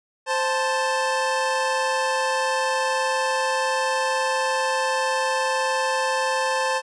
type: tone pair together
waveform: 25% pulse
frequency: 523.3 / 879.1 Hz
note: C5 / A5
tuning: 0 / -2 cents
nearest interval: major sixth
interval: 898 cents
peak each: -20 dBFS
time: 0.26-6.82 s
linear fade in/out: 50 ms
effects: resampled to 22050 Hz